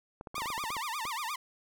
clicks, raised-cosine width 1 ms, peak -28 dBFS, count 12, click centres 0.211 / 0.272 / 0.344 / 0.381 / 0.42 / 0.458 / 0.503 / 0.579 / 0.639 / 0.704 / 0.767 / 1.053 s
sawtooth tone with vibrato, 1042 Hz, C6, 7 cents flat, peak -30 dBFS, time 0.35-1.36 s, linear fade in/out 5 ms, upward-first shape sine, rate 8.5 Hz, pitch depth 290 cents each way
effects none

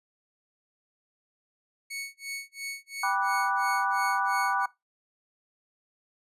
sawtooth tone with tremolo, 2217 Hz, C#7, in tune, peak -29 dBFS, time 1.9-4.66 s, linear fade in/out 10 ms, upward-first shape sine, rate 2.9 Hz, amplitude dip 100%
sine chord, G major seventh, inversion none, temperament equal with one note detuned, 784 / 979.8 / 1174.7 / 1480 Hz, G5 / B5 / D6 / F#6, 0 / -14 / 0 / 0 cents, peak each -30 dBFS, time 3.03-4.66 s, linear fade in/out 5 ms
effects noise-tail reverb RT60 0.2 s tail -20 dB re dry + resampled to 32000 Hz

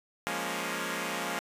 5% pulse chord, Bb minor seventh, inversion second, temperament equal, 174.61 / 207.7 / 233.1 / 277.2 Hz, F3 / Ab3 / Bb3 / Db4, 0 / 0 / 0 / 0 cents, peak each -26 dBFS, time 0.27-1.39 s, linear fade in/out 0 ms, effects resampled to 32000 Hz

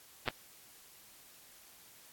clicks, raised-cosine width 0.3 ms, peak -15 dBFS, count 2, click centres 0.278 / 0.286 s, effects white hiss -58 dBFS RMS until 2.12 s + AAC 64 kbps

